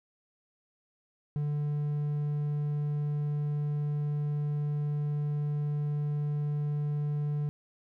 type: tone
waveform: triangle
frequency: 147.3 Hz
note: D3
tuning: 6 cents sharp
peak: -26 dBFS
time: 1.36-7.49 s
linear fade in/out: 0 ms
effects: none